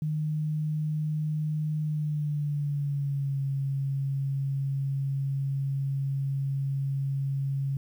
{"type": "tone with pitch glide", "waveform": "sine", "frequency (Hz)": [153.3, 137.37], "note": ["D#3", "C#3"], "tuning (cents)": [-25, -15], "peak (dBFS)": -26, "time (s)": [0.02, 7.77], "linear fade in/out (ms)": 2, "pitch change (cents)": -190, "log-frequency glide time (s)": [1.82, 3.41], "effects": ["10-bit"]}